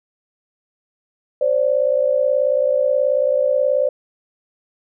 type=tone pair together; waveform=sine; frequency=523.3 / 581.8 Hz; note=C5 / D5; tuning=0 / -16 cents; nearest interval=major second; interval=184 cents; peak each=-17 dBFS; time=1.41-3.89 s; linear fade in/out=5 ms; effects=none